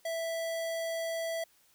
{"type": "tone", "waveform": "square", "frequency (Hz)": 659.3, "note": "E5", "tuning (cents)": 0, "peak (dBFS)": -33, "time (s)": [0.05, 1.44], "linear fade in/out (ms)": 5, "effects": ["white hiss -66 dBFS RMS until 1.74 s"]}